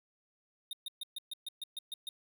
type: tone bursts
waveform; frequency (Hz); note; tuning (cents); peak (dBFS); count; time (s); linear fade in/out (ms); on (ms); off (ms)
square; 3700; A#7; -14; -38; 10; 0.71-2.09; 2; 21; 130
effects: none

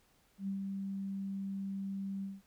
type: tone with ADSR envelope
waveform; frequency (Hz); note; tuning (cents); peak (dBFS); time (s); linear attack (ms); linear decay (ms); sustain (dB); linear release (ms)
sine; 195.4; G3; -5; -33; 0.38-2.42; 96; 110; -3; 190
effects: pink hiss -70 dBFS RMS until 2.46 s

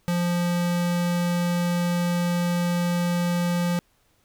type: tone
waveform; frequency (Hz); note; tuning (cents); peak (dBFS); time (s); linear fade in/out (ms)
square; 174.61; F3; 0; -22; 0.08-3.79; 0
effects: pink hiss -65 dBFS RMS until 4.24 s

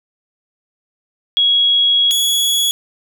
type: tone pair in turn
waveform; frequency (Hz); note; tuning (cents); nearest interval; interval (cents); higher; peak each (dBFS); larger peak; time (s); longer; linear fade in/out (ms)
sine / sawtooth; 3322 / 3364; G#7 / G#7; 0 / +22; unison; 22; second; -10; neither; 1.37-2.11 / 2.11-2.71; first; 0
effects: none

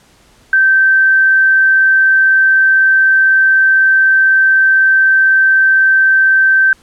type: tone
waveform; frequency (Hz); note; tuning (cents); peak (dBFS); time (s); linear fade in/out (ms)
sine; 1554; G6; -16; -6; 0.53-6.73; 2
effects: pink hiss -48 dBFS RMS until 6.82 s + low-pass 10000 Hz 12 dB/octave

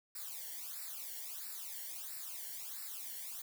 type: noise with flanger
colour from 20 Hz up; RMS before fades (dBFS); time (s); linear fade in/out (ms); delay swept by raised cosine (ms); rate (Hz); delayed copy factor
blue; -45; 0.15-3.42; 5; 0.31 to 0.81; 1.5; -0.95
effects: none

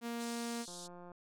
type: tone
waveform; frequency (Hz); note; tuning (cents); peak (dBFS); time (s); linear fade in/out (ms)
sawtooth; 234.7; A#3; +12; -34; 0.01-0.66; 50
type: band-pass noise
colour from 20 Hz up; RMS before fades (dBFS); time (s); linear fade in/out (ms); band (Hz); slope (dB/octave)
pink; -50; 0.19-0.88; 20; 3600 to 10000; 48
type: click train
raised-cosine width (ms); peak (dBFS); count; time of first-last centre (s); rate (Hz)
1; -39; 78; 0.68-1.118; 176
effects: none

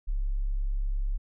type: tone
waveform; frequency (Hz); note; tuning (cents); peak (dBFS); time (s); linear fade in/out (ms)
sine; 34.28; C#1; -18; -25; 0.07-1.18; 20
effects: none

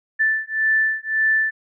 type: beating tone pair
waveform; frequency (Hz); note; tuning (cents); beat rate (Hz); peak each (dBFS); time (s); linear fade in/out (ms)
sine; 1760 / 1761.8; A6 / A6; 0 / +2; 1.8; -20; 0.19-1.51; 20
effects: none

